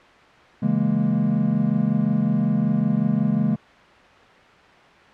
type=chord; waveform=triangle; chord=A# half-diminished seventh; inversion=first; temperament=equal; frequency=138.59 / 164.81 / 207.7 / 233.1 Hz; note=C#3 / E3 / G#3 / A#3; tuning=0 / 0 / 0 / 0 cents; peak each=-24 / -23 / -19 / -22 dBFS; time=0.62-3.56 s; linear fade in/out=10 ms; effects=white hiss -48 dBFS RMS until 5.13 s + low-pass 2000 Hz 12 dB/octave